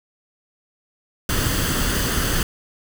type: noise with comb filter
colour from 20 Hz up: pink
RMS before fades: -21 dBFS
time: 1.29-2.43 s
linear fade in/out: 2 ms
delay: 0.64 ms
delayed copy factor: +0.55
effects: none